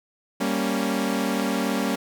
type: chord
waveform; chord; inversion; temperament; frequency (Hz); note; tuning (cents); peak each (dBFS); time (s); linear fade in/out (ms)
sawtooth; G diminished; none; equal; 196 / 233.1 / 277.2; G3 / Bb3 / Db4; 0 / 0 / 0; -23; 0.4-1.96; 10
effects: none